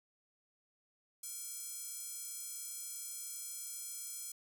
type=tone with high-pass filter; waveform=square; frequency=466.2 Hz; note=A#4; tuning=in tune; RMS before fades=-45 dBFS; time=1.23-4.32 s; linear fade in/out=5 ms; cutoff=8100 Hz; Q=1.7; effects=none